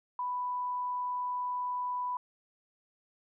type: tone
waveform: sine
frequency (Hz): 991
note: B5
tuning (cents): +6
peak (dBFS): -31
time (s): 0.19-2.17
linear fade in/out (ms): 2
effects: none